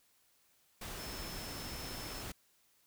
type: tone in noise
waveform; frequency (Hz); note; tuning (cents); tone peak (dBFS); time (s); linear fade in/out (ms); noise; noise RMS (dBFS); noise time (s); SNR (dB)
sine; 5274; E8; 0; -49; 0.99-2.22; 5; pink; -44; 0.81-2.32; -8
effects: white hiss -71 dBFS RMS until 2.86 s